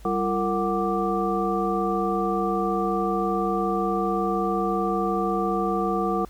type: tone cluster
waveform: sine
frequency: 195.7 / 342.1 / 456.7 / 740 / 1175 Hz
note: G3 / F4 / A#4 / F#5 / D6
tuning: -3 / -36 / -36 / 0 / +1 cents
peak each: -28 dBFS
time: 0.05-6.25 s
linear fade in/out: 2 ms
effects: added 50 Hz sine -43 dBFS peak until 6.29 s + pink hiss -54 dBFS RMS until 6.29 s